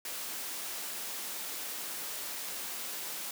white high-pass noise, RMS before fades -39 dBFS, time 0.05-3.31 s, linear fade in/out 2 ms, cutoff 220 Hz, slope 12 dB/octave, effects none

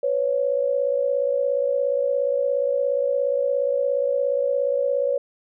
sine tone pair together, 500 / 557.1 Hz, B4 / C#5, +21 / +9 cents, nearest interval major second, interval 188 cents, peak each -23 / -21 dBFS, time 0.03-5.18 s, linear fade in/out 5 ms, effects none

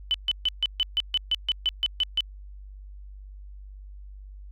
sine tone bursts, 3004 Hz, F#7, 26 cents sharp, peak -20 dBFS, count 13, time 0.11-2.206 s, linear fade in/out 0 ms, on 32 ms, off 140 ms, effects added 49 Hz sine -40 dBFS peak until 4.51 s

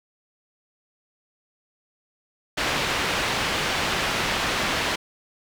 white low-pass noise, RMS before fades -25 dBFS, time 2.57-4.96 s, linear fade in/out 10 ms, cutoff 3000 Hz, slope 12 dB/octave, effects none

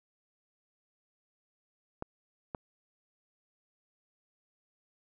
clicks, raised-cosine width 1 ms, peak -22 dBFS, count 2, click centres 2.024 / 2.548 s, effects none

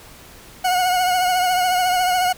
40% pulse tone with vibrato, 729 Hz, F#5, 26 cents flat, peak -15 dBFS, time 0.64-2.33 s, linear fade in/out 10 ms, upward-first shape triangle, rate 14 Hz, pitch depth 43 cents each way, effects pink hiss -43 dBFS RMS until 2.37 s

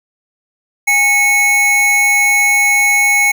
square tone pair together, 821 / 2202 Hz, G#5 / C#7, -20 / -12 cents, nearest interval octave + perfect fourth, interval 1708 cents, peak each -20 / -10 dBFS, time 0.87-3.32 s, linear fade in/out 10 ms, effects none

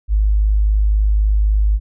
sine tone, 51.91 Hz, G#1, in tune, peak -11 dBFS, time 0.08-1.8 s, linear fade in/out 50 ms, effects none

